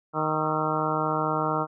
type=harmonic tone with a mistuned harmonic; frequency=155.56 Hz; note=D#3; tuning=in tune; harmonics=1 / 2 / 3 / 4 / 5 / 6 / 7 / 8 / 9; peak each=-32 / -32 / -32 / -32 / -32 / -32 / -32 / -32 / -32 dBFS; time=0.13-1.67 s; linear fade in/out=50 ms; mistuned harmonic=9; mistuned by=-61 cents; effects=none